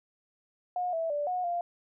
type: tone with pitch steps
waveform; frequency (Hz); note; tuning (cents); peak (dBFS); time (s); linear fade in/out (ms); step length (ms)
sine; 720 / 656 / 585 / 727 / 696; F#5 / E5 / D5 / F#5 / F5; -47 / -9 / -7 / -31 / -6; -28; 0.76-1.61; 2; 170
effects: none